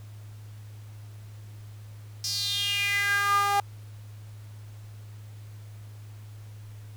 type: tone with high-pass filter sweep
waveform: sawtooth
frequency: 404 Hz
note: G#4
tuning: 48 cents flat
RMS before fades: -26 dBFS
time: 2.24-3.6 s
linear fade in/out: 2 ms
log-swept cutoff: 5300 to 860 Hz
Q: 6.3
effects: added 105 Hz sine -41 dBFS peak until 6.96 s + pink hiss -57 dBFS RMS until 6.96 s